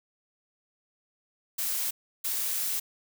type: noise bursts at uneven times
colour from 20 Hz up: blue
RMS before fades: -30 dBFS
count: 2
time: 1.58-1.91 / 2.24-2.8 s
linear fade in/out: 10 ms
effects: none